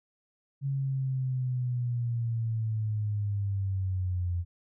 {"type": "linear sweep", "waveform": "sine", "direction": "down", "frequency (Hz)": [138.59, 86.3], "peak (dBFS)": -27, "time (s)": [0.61, 4.45], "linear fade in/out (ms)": 50, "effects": []}